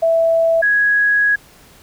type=tone pair in turn; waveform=sine; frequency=659.3 / 1664.3 Hz; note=E5 / G#6; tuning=0 / +3 cents; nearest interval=octave + major third; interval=1603 cents; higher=second; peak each=-11 dBFS; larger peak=neither; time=0.02-0.62 / 0.62-1.36 s; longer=second; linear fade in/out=10 ms; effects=pink hiss -46 dBFS RMS until 1.82 s